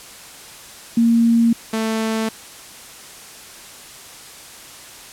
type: tone pair in turn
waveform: sine / sawtooth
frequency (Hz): 231.8 / 221.7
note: A#3 / A3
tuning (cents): -10 / +13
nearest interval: minor second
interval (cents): 77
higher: first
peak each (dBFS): -11 / -15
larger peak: first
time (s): 0.97-1.53 / 1.73-2.29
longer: neither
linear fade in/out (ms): 5
effects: white hiss -39 dBFS RMS until 5.12 s + low-pass 11000 Hz 12 dB/octave